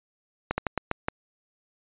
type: slowing click train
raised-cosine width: 0.5 ms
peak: -10 dBFS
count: 6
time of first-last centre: 0.51-1.084 s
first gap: 70 ms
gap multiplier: 1.25
effects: resampled to 8000 Hz